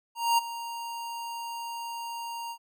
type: tone with ADSR envelope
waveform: square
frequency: 933 Hz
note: A#5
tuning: 1 cent sharp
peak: -20 dBFS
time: 0.15-2.58 s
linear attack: 230 ms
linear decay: 16 ms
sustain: -15 dB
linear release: 73 ms
effects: none